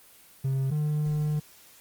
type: tone pair in turn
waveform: triangle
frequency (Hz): 134.2 / 150.63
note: C3 / D3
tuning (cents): +44 / +44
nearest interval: major second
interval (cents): 200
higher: second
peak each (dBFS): -22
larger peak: neither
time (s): 0.44-0.71 / 0.71-1.4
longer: second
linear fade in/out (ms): 10
effects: white hiss -54 dBFS RMS until 1.8 s + Opus 24 kbps